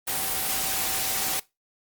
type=tone in noise; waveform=sine; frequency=768 Hz; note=G5; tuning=36 cents flat; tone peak=-38 dBFS; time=0.07-1.4 s; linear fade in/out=10 ms; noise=white; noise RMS=-27 dBFS; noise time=0.07-1.4 s; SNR=-14 dB; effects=noise-tail reverb RT60 0.2 s tail -19 dB re dry + Opus 24 kbps